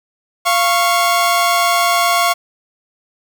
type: tone pair together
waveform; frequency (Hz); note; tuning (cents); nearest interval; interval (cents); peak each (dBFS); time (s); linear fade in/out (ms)
sawtooth; 693.6 / 1101; F5 / C#6; -12 / -12; minor sixth; 800; -11; 0.45-2.34; 20
effects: 7-bit